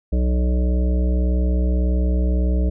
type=harmonic tone; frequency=61.74 Hz; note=B1; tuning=in tune; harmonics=1 / 3 / 5 / 7 / 9 / 10; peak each=-16 / -26 / -30 / -33 / -35 / -36 dBFS; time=0.12-2.7 s; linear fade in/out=10 ms; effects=none

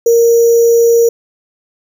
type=tone with sample-and-hold; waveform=sine; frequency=466.2 Hz; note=A#4; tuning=in tune; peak=-5 dBFS; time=0.06-1.09 s; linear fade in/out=5 ms; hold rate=6300 Hz; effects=none

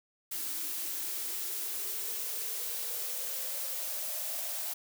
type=noise with high-pass filter sweep; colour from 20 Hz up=blue; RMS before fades=-36 dBFS; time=0.31-4.74 s; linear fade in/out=10 ms; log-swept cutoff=290 to 670 Hz; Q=6.4; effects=none

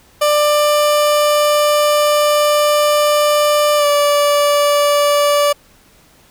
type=tone with pitch glide; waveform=30% pulse; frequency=593 to 580.8 Hz; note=D5 to D5; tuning=+17 to -19 cents; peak=-8 dBFS; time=0.21-5.53 s; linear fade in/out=10 ms; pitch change=-36 cents; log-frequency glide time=3.77-3.86 s; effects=pink hiss -49 dBFS RMS until 6.3 s

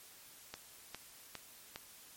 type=click train; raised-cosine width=0.2 ms; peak=-25 dBFS; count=4; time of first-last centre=0.54-1.76 s; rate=2.46 Hz; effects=white hiss -57 dBFS RMS until 2.16 s + MP3 64 kbps

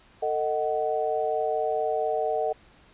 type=chord; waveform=sine; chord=D# diminished; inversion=second; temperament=just; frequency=448 / 622.3 / 746.7 Hz; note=A4 / D#5 / F#5; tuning=+31 / 0 / +16 cents; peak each=-28 dBFS; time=0.22-2.53 s; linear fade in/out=10 ms; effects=pink hiss -56 dBFS RMS until 2.93 s + resampled to 8000 Hz

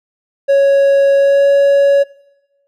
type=tone with pitch glide; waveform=triangle; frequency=554.4 to 560.2 Hz; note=C#5 to C#5; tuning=0 to +18 cents; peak=-5 dBFS; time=0.48-2.04 s; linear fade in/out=20 ms; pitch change=+18 cents; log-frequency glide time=1.16-1.48 s; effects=noise-tail reverb RT60 0.9 s tail -21 dB re dry

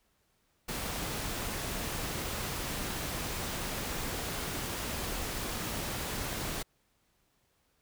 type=noise; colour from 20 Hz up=pink; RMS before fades=-36 dBFS; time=0.68-6.63 s; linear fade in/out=10 ms; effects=pink hiss -73 dBFS RMS until 7.81 s

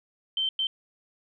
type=tone bursts at uneven times; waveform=sine; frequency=3110 Hz; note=G7; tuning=14 cents flat; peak=-24 dBFS; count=2; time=0.37-0.49 / 0.59-0.67 s; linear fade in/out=2 ms; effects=none

